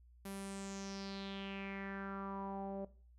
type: tone with low-pass filter sweep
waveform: sawtooth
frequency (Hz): 196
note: G3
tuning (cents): 0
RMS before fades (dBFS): -45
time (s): 0.25-2.85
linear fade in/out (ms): 5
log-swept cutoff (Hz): 12000 to 600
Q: 4.6
effects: noise-tail reverb RT60 0.4 s tail -17 dB re dry + added 60 Hz sine -60 dBFS peak until 3.18 s